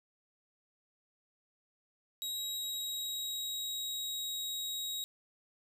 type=tone with pitch glide; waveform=sawtooth; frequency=3826 to 3804 Hz; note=A#7 to A#7; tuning=+44 to +34 cents; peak=-33 dBFS; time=2.22-5.04 s; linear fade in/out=0 ms; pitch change=-10 cents; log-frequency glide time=2.38-4.33 s; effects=12-bit